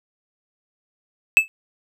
triangle tone with exponential decay, 2617 Hz, E7, 13 cents flat, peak -3 dBFS, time 1.37-1.48 s, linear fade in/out 0 ms, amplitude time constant 22 ms, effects none

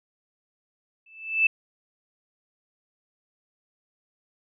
sine tone with exponential growth, 2637 Hz, E7, in tune, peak -14 dBFS, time 1.06-1.47 s, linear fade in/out 5 ms, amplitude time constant 88 ms, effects none

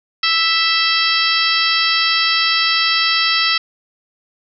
harmonic tone with a mistuned harmonic, 659.3 Hz, E5, in tune, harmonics 2 / 3 / 4 / 5 / 6 / 7 / 8, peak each -21 / -21 / -21 / -21 / -21 / -21 / -21 dBFS, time 0.23-3.58 s, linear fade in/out 5 ms, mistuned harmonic 5, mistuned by -37 cents, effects none

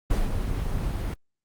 brown noise with ADSR envelope, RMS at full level -21 dBFS, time 0.1-1.14 s, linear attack 8 ms, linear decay 180 ms, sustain -6 dB, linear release 3 ms, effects Opus 24 kbps

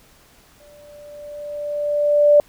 sine tone with exponential growth, 587.3 Hz, D5, in tune, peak -7 dBFS, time 0.6-2.4 s, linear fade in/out 1 ms, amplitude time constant 390 ms, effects pink hiss -52 dBFS RMS until 2.48 s

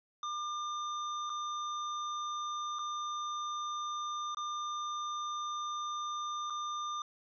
square tone with dropouts, 1200 Hz, D6, 37 cents sharp, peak -36 dBFS, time 0.23-7.02 s, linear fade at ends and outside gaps 2 ms, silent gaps 1.296-1.3 / 2.787-2.791 / 4.347-4.37 / 6.5-6.504 s, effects resampled to 16000 Hz + 13-bit

